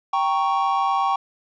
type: chord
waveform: triangle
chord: G diminished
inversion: none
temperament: equal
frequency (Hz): 784 / 932.3 / 1108.7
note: G5 / Bb5 / Db6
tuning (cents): 0 / 0 / 0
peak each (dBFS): -20 / -24 / -20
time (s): 0.13-1.16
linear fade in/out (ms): 5
effects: resampled to 16000 Hz + 9-bit